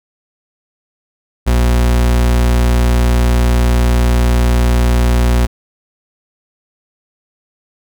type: tone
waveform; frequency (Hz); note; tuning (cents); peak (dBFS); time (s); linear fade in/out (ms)
40% pulse; 60; B1; -49; -8; 1.46-5.47; 20
effects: none